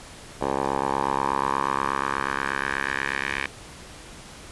10% pulse tone with band-pass filter sweep, 68.3 Hz, C#2, 25 cents flat, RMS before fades -26 dBFS, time 0.41-3.47 s, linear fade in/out 5 ms, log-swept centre 690 to 2100 Hz, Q 3, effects pink hiss -43 dBFS RMS until 4.51 s + resampled to 24000 Hz

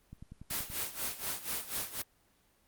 click train, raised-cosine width 5 ms, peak -34 dBFS, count 7, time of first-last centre 0.13-0.701 s, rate 10.5 Hz
white noise with tremolo, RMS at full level -34 dBFS, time 0.5-2.02 s, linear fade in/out 5 ms, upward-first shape sine, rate 4.1 Hz, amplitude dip 80%
effects pink hiss -69 dBFS RMS until 2.67 s + Opus 24 kbps

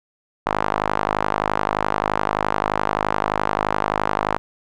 sawtooth tone with band-pass filter, 51.6 Hz, G#1, 10 cents flat, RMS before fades -22 dBFS, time 0.46-4.38 s, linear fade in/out 0 ms, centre 990 Hz, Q 1.8, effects none

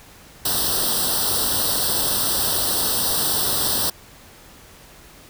white noise with comb filter, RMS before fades -21 dBFS, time 0.45-3.9 s, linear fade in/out 5 ms, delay 0.22 ms, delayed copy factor +0.95, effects pink hiss -46 dBFS RMS until 5.29 s

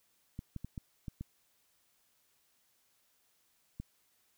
clicks, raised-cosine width 5 ms, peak -28 dBFS, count 7, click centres 0.391 / 0.563 / 0.646 / 0.778 / 1.082 / 1.21 / 3.8 s, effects white hiss -73 dBFS RMS until 4.37 s

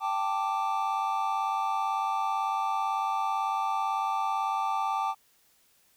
triangle chord, G suspended second, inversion none, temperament just, 784 / 882 / 1176 Hz, G5 / A5 / D6, 0 / +4 / +2 cents, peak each -29 dBFS, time 0-5.15 s, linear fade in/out 50 ms, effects white hiss -65 dBFS RMS until 5.96 s

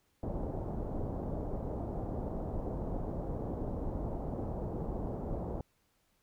pink low-pass noise, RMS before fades -37 dBFS, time 0.23-5.61 s, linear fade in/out 2 ms, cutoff 750 Hz, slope 24 dB/octave, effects pink hiss -74 dBFS RMS until 6.22 s

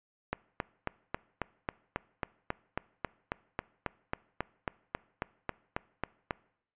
click train, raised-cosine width 0.5 ms, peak -16 dBFS, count 23, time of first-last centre 0.33-6.308 s, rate 3.68 Hz, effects noise-tail reverb RT60 0.7 s tail -22 dB re dry + resampled to 8000 Hz

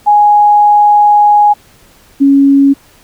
sine tone pair in turn, 830.6 / 277.2 Hz, G#5 / C#4, 0 / 0 cents, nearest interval octave + perfect fifth, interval 1900 cents, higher first, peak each -3 dBFS, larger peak neither, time 0.06-1.54 / 2.2-2.74 s, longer first, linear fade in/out 20 ms, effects pink hiss -44 dBFS RMS until 3.03 s

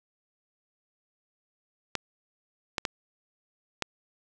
clicks, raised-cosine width 0.2 ms, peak -10 dBFS, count 4, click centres 1.953 / 2.782 / 2.852 / 3.823 s, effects 8-bit

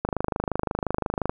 click train, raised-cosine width 1 ms, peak -10 dBFS, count 33, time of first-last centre 0.05-1.295 s, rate 25.7 Hz, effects none

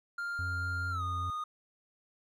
triangle tone with pitch glide, 1399 to 1232.1 Hz, F6 to D#6, +3 to -17 cents, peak -32 dBFS, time 0.18-1.44 s, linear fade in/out 5 ms, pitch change -220 cents, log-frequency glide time 0.9-1.03 s
triangle tone, 89.5 Hz, F2, 43 cents sharp, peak -33 dBFS, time 0.39-1.3 s, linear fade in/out 0 ms
effects none

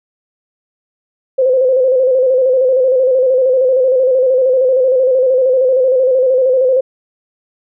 sine tone with vibrato, 516 Hz, C5, 24 cents flat, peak -8 dBFS, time 1.38-6.81 s, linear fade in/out 10 ms, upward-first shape square, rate 13 Hz, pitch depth 47 cents each way, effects none

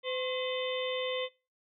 harmonic tone with a mistuned harmonic, 510 Hz, C5, 44 cents flat, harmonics 1 / 2 / 4 / 5 / 6 / 7, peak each -33 / -42 / -40 / -46 / -41 / -41 dBFS, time 0.03-1.29 s, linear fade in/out 50 ms, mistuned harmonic 2, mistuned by +82 cents, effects noise-tail reverb RT60 0.3 s tail -21 dB re dry

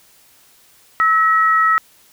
sine tone pair together, 1301.7 / 1902 Hz, E6 / A#6, -22 / +34 cents, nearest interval perfect fifth, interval 656 cents, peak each -12 / -17 dBFS, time 1-1.78 s, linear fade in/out 0 ms, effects white hiss -51 dBFS RMS until 2.12 s

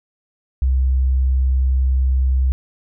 sine tone, 65.1 Hz, C2, 8 cents flat, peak -13 dBFS, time 0.62-2.52 s, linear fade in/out 0 ms, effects none

